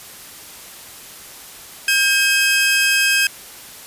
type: tone pair together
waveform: sawtooth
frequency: 1600 / 2558 Hz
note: G6 / D#7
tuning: +35 / +47 cents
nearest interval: minor sixth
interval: 812 cents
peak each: -13 / -13 dBFS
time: 1.88-3.27 s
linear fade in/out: 2 ms
effects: white hiss -38 dBFS RMS until 3.86 s + resampled to 32000 Hz